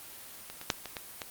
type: clicks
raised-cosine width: 0.2 ms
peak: -24 / -24 / -8 / -21 / -18 / -18 dBFS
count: 6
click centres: 0.5 / 0.614 / 0.702 / 0.857 / 0.968 / 1.218 s
effects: white hiss -47 dBFS RMS until 1.3 s + Opus 24 kbps